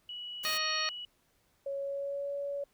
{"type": "tone", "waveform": "sine", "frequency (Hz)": 2934, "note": "F#7", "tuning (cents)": -15, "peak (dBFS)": -39, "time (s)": [0.09, 1.05], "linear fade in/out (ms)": 2}
{"type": "noise", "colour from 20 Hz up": "white", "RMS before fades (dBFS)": -41, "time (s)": [0.43, 0.58], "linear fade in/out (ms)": 10}
{"type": "harmonic tone", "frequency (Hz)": 624, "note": "D#5", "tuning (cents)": 5, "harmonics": [1, 2, 3, 4, 5, 6, 7, 9], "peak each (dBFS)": [-44, -37, -37, -38, -45, -42, -34, -41], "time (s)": [0.45, 0.89], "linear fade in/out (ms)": 0}
{"type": "tone with pitch glide", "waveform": "sine", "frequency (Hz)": [554.4, 565.1], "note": ["C#5", "C#5"], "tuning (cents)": [0, 33], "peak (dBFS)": -33, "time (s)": [1.66, 2.64], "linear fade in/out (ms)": 5, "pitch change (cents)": 33, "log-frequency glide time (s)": [1.77, 2.33]}
{"effects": ["pink hiss -71 dBFS RMS until 2.73 s"]}